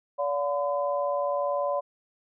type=tone cluster; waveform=sine; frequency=573 / 714 / 1015 Hz; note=D5 / F5 / B5; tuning=-43 / +38 / +47 cents; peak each=-26 / -33 / -31 dBFS; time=0.18-1.81 s; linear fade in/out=20 ms; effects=none